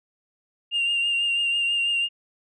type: tone with vibrato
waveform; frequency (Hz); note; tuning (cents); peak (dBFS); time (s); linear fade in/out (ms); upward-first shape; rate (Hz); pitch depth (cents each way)
sine; 2794; F7; 0; -19; 0.71-2.09; 50; triangle; 6.1; 29
effects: tanh soft clip ceiling -18 dBFS